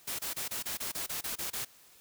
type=noise bursts; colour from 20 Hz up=white; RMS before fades=-36 dBFS; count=11; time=0.07-1.65 s; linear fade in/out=10 ms; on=120 ms; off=26 ms; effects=white hiss -59 dBFS RMS until 2 s